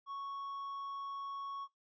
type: tone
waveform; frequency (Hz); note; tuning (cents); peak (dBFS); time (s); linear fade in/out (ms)
triangle; 1108.7; C#6; 0; -38; 0.06-1.68; 50
effects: noise-tail reverb RT60 0.2 s tail -26 dB re dry + resampled to 16000 Hz